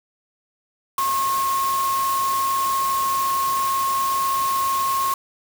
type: tone in noise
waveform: sine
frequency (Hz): 1082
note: C#6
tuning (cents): -42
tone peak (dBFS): -19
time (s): 0.98-5.14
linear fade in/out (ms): 2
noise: white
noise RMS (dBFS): -30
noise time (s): 0.98-5.14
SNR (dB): +8
effects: none